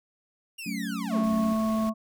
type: linear sweep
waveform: sawtooth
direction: down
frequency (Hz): 2838 to 112.1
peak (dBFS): -33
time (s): 0.58-1.25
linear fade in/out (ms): 10
type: chord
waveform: sine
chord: F# minor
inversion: none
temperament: equal with one note detuned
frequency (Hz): 186.5 / 220 / 277.2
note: F#3 / A3 / C#4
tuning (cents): +14 / 0 / 0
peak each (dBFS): -34 / -33 / -35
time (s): 0.66-1.53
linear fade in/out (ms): 5
type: harmonic tone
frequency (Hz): 220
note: A3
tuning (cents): 0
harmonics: 1 / 3 / 5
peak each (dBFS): -24 / -32 / -33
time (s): 1.1-1.94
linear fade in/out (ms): 50
type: noise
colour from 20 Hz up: pink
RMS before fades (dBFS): -43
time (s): 1.23-1.9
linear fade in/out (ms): 10
effects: none